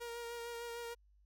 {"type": "tone with vibrato", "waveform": "sawtooth", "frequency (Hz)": 470.5, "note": "A#4", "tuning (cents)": 16, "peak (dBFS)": -38, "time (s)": [0, 0.95], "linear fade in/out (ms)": 20, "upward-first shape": "sine", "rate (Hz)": 6.6, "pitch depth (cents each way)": 19, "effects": ["added 50 Hz sine -64 dBFS peak until 1.25 s", "MP3 96 kbps"]}